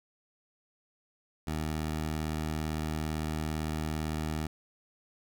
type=tone; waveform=15% pulse; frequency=77.78 Hz; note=D#2; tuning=in tune; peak=-25 dBFS; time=1.47-4.47 s; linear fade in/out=5 ms; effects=none